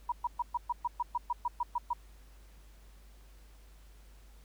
sine tone bursts, 962 Hz, B5, 46 cents flat, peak -28 dBFS, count 13, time 0.09-1.933 s, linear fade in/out 5 ms, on 31 ms, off 120 ms, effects added 50 Hz sine -53 dBFS peak until 4.44 s + pink hiss -64 dBFS RMS until 4.44 s

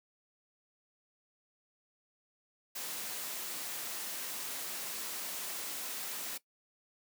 white noise, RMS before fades -40 dBFS, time 2.75-6.38 s, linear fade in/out 10 ms, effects noise-tail reverb RT60 0.1 s tail -19 dB re dry + high-pass 200 Hz 12 dB/octave

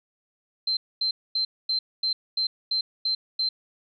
sine tone bursts, 4114 Hz, C8, 30 cents flat, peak -22 dBFS, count 9, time 0.67-3.49 s, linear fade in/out 5 ms, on 100 ms, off 240 ms, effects none

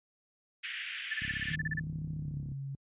white band-pass noise, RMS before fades -40 dBFS, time 0.63-1.56 s, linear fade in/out 10 ms, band 1600 to 3200 Hz, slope 48 dB/octave
sine tone bursts, 1757 Hz, A6, 3 cents flat, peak -31 dBFS, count 12, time 1.11-1.798 s, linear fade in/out 5 ms, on 28 ms, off 32 ms
click train, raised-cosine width 5 ms, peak -29 dBFS, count 45, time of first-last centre 1.22-2.518 s, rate 33.9 Hz
sine tone with pitch glide, 156 to 137.38 Hz, D#3 to C#3, +5 to -15 cents, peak -36 dBFS, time 1.5-2.75 s, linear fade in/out 2 ms, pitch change -220 cents, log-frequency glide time 2.13-2.5 s
effects high-pass 60 Hz 12 dB/octave + resampled to 8000 Hz

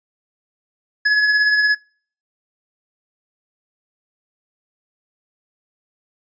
square tone with tremolo, 1695 Hz, G#6, 35 cents sharp, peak -12 dBFS, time 1.05-1.75 s, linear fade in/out 10 ms, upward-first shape triangle, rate 17 Hz, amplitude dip 45%, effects noise-tail reverb RT60 0.5 s tail -25 dB re dry + resampled to 16000 Hz

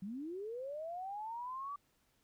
sine linear sweep, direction up, 180 to 1162 Hz, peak -40 dBFS, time 0.02-1.76 s, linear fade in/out 5 ms, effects pink hiss -75 dBFS RMS until 2.23 s

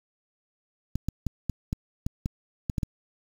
clicks, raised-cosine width 5 ms, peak -15 dBFS, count 10, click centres 0.956 / 1.086 / 1.267 / 1.497 / 1.729 / 2.065 / 2.259 / 2.698 / 2.782 / 2.832 s, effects 7-bit

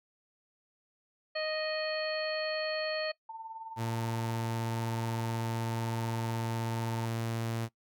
harmonic tone, 622.3 Hz, D#5, in tune, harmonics 1 / 2 / 3 / 4 / 5 / 7, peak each -33 / -44 / -40 / -42 / -46 / -39 dBFS, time 1.35-3.12 s, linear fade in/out 10 ms
sine tone with tremolo, 896 Hz, A5, 31 cents sharp, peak -38 dBFS, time 3.29-7.06 s, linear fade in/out 5 ms, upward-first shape sine, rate 19 Hz, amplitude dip 55%
sawtooth tone, 114.5 Hz, A#2, 31 cents flat, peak -28 dBFS, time 3.76-7.69 s, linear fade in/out 50 ms
effects noise-tail reverb RT60 0.1 s tail -20 dB re dry

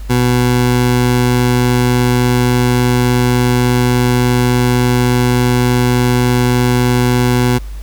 20% pulse tone, 123.47 Hz, B2, in tune, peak -5 dBFS, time 0.09-7.59 s, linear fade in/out 20 ms, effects added 50 Hz sine -23 dBFS peak until 7.82 s + pink hiss -42 dBFS RMS until 7.82 s

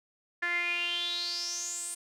sawtooth tone with band-pass filter sweep, 347.9 Hz, F4, 7 cents flat, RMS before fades -33 dBFS, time 0.42-1.95 s, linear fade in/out 10 ms, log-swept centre 1800 to 9100 Hz, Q 9.1, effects none

